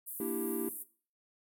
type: band-pass noise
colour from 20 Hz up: pink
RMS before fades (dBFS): -43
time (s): 0.06-0.84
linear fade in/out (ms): 20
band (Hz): 10000 to 15000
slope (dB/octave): 48
type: chord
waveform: triangle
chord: E half-diminished seventh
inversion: second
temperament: equal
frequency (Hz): 233.1 / 293.7 / 329.6 / 392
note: Bb3 / D4 / E4 / G4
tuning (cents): 0 / 0 / 0 / 0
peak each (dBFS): -37 / -38 / -36 / -36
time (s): 0.2-0.69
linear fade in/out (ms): 2
effects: noise-tail reverb RT60 0.4 s tail -17 dB re dry